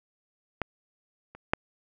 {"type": "clicks", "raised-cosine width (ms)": 0.5, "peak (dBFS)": [-13, -30, -7], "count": 3, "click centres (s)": [0.617, 1.35, 1.535], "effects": []}